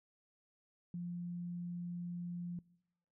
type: tone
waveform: sine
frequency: 174.61 Hz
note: F3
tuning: in tune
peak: -39 dBFS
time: 0.94-2.59 s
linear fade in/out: 2 ms
effects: noise-tail reverb RT60 0.9 s tail -24 dB re dry